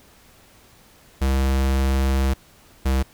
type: tone pair in turn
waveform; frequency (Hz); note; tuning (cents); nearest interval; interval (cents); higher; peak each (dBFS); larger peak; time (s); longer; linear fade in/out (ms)
square; 66.8 / 66.15; C2 / C2; +36 / +20; unison; 16; first; -18; neither; 1.21-2.34 / 2.85-3.03; first; 10
effects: pink hiss -52 dBFS RMS until 3.13 s